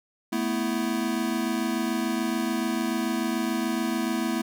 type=chord; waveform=square; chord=A suspended second; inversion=none; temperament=equal; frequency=220 / 246.9 / 329.6 Hz; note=A3 / B3 / E4; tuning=0 / 0 / 0 cents; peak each=-30 dBFS; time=0.32-4.42 s; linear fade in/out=10 ms; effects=none